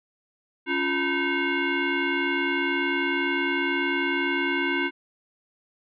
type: tone with frequency modulation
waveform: sine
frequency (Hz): 908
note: A#5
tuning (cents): -46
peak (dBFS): -22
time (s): 0.66-4.91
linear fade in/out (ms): 50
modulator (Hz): 629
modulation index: 2.7
effects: none

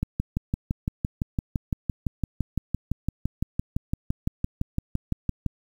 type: click train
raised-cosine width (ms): 5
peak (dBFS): -12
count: 33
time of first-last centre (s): 0.03-5.463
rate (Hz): 5.89
effects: 8-bit

